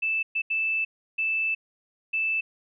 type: tone bursts at uneven times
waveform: sine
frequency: 2637 Hz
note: E7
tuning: in tune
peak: -23 dBFS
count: 5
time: 0.02-0.23 / 0.35-0.42 / 0.5-0.85 / 1.18-1.55 / 2.13-2.41 s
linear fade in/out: 10 ms
effects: none